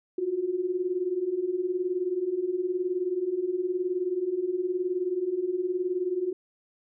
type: beating tone pair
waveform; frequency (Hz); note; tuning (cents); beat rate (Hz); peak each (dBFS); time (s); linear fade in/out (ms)
sine; 348.8 / 367.8; F4 / F#4; -2 / -10; 19; -31 / -27; 0.18-6.33; 5
effects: none